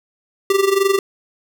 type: tone with amplitude modulation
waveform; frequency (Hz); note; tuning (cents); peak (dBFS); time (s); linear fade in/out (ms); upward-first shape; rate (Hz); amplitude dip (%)
square; 392; G4; 0; -11; 0.5-0.99; 2; sine; 22.8; 75
effects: none